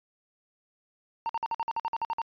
triangle tone bursts, 916 Hz, A#5, 31 cents flat, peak -25 dBFS, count 12, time 1.26-2.217 s, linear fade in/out 0 ms, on 33 ms, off 51 ms, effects resampled to 11025 Hz

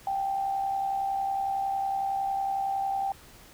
sine tone with amplitude modulation, 784 Hz, G5, in tune, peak -24 dBFS, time 0.07-3.12 s, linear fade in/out 2 ms, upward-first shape sine, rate 70.9 Hz, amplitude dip 45%, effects pink hiss -52 dBFS RMS until 3.53 s

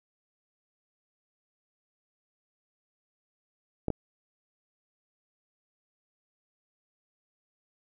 clicks, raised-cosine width 2 ms, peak -15 dBFS, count 2, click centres 3.883 / 3.903 s, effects none

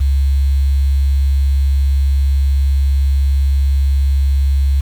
sine tone with quantisation, 68.6 Hz, C#2, 17 cents flat, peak -10 dBFS, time 0-4.81 s, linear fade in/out 10 ms, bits 6, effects none

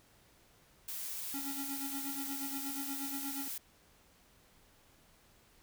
blue noise, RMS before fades -41 dBFS, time 0.88-3.58 s, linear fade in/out 5 ms
square tone with tremolo, 276.6 Hz, C#4, 4 cents flat, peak -39 dBFS, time 1.34-3.48 s, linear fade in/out 0 ms, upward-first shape sine, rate 8.4 Hz, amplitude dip 70%
effects pink hiss -65 dBFS RMS until 5.62 s

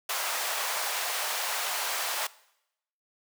pink high-pass noise, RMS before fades -31 dBFS, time 0.09-2.27 s, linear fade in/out 5 ms, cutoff 650 Hz, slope 24 dB/octave, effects noise-tail reverb RT60 0.8 s tail -20 dB re dry

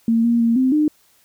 sine tone with pitch steps, 228.5 / 235 / 231.1 / 259.4 / 302.9 Hz, A#3 / A#3 / A#3 / C4 / D#4, -34 / +14 / -15 / -15 / -46 cents, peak -13 dBFS, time 0.08-0.88 s, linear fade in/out 2 ms, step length 160 ms, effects white hiss -57 dBFS RMS until 1.24 s

